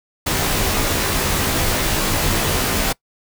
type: noise with comb filter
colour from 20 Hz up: pink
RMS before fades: -19 dBFS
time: 0.26-2.93 s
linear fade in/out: 10 ms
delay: 17 ms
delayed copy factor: -1
effects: noise-tail reverb RT60 0.1 s tail -23 dB re dry